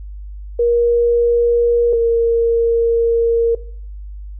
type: tone pair in turn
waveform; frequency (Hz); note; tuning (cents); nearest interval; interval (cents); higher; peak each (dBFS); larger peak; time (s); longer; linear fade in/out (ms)
sine; 473.7 / 463.7; A#4 / A#4; +28 / -9; unison; 37; first; -11; neither; 0.59-1.93 / 1.93-3.55; second; 5
effects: noise-tail reverb RT60 0.5 s tail -17 dB re dry + added 50 Hz sine -28 dBFS peak until 4.39 s

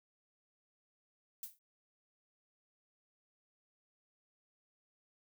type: noise with exponential decay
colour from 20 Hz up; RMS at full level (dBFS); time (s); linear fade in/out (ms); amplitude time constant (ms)
violet; -40; 1.43-1.59; 2; 33
effects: none

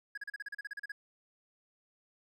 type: tone bursts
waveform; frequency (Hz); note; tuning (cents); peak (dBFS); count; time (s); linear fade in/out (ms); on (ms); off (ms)
triangle; 1661.2; G#6; 0; -36; 13; 0.15-0.92; 5; 26; 36
effects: none

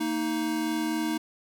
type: tone pair together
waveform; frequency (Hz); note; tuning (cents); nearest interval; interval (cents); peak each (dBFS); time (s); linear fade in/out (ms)
square; 229.5 / 313.2; A#3 / D#4; -27 / +11; perfect fourth; 538; -33 / -28; 0-1.18; 10
effects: none

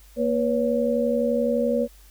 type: tone cluster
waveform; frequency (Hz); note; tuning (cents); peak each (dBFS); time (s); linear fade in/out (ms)
sine; 236.3 / 488.3 / 560; A#3 / B4 / C#5; +24 / -20 / +18; -24; 0.16-1.88; 50
effects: added 50 Hz sine -48 dBFS peak until 2.1 s + white hiss -55 dBFS RMS until 2.1 s

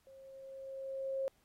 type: tone with level ramp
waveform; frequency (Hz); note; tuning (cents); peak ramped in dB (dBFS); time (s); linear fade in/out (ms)
sine; 537; C5; +45; -54 to -32; 0.07-1.28; 0
effects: pink hiss -73 dBFS RMS until 1.44 s + AAC 48 kbps

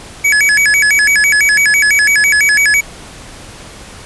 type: tone with vibrato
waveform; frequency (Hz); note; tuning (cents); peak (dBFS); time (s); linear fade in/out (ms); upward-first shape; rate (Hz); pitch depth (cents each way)
square; 1964; B6; -10; -8; 0.24-2.81; 10; square; 6; 250
effects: pink hiss -33 dBFS RMS until 4.05 s + resampled to 24000 Hz

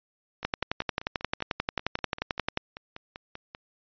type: two click trains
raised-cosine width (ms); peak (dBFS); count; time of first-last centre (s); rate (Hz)
0.3; -10 / -23; 25 / 17; 0.45-2.574 / 0.43-3.549; 11.3 / 5.13
effects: resampled to 11025 Hz

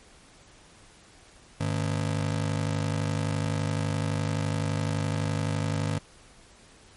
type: ring-modulated tone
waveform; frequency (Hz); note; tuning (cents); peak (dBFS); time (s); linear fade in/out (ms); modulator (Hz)
35% pulse; 126.4; B2; +41; -21; 1.6-5.99; 10; 25.9
effects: pink hiss -54 dBFS RMS until 6.96 s + MP3 48 kbps

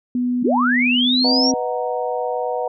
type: tone with pitch glide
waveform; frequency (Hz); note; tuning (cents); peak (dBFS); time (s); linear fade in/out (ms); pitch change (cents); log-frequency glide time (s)
sine; 246.9 to 260.7; B3 to C4; 0 to -6; -17; 0.15-1.54; 2; +94; 1-1.41
type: linear sweep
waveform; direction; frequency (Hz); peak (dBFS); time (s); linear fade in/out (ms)
sine; up; 155.56 to 5750; -16; 0.42-1.52; 20
type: chord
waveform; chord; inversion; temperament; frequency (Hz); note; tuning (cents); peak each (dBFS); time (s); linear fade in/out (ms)
sine; B major seventh; none; equal; 493.9 / 622.3 / 740 / 932.3; B4 / D#5 / F#5 / A#5; 0 / 0 / 0 / 0; -23 / -27 / -25 / -29; 1.24-2.68; 5
effects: none

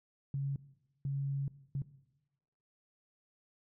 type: tone bursts at uneven times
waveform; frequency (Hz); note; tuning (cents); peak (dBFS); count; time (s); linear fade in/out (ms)
sine; 138.59; C#3; 0; -32; 3; 0.34-0.56 / 1.05-1.48 / 1.75-1.82; 2
effects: noise-tail reverb RT60 1.0 s tail -18 dB re dry

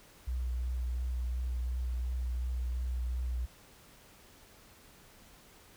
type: tone with vibrato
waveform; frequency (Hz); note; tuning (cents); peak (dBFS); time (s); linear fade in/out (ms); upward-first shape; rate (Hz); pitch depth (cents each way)
sine; 61.74; B1; 0; -31; 0.27-3.46; 10; triangle; 2.8; 25
effects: pink hiss -58 dBFS RMS until 5.76 s

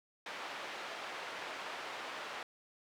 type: band-pass noise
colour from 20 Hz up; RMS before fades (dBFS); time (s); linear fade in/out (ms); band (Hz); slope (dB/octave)
pink; -44; 0.26-2.43; 2; 620 to 3100; 12
effects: none

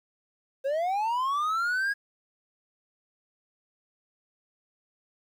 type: linear sweep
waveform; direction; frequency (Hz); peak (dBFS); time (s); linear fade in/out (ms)
triangle; up; 523.3 to 1661.2; -23; 0.64-1.94; 20
effects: 10-bit

